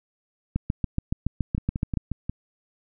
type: two click trains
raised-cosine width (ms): 5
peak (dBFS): -11 / -15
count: 11 / 5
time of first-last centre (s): 0.56-1.972 / 1.58-2.296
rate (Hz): 7.08 / 5.59
effects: none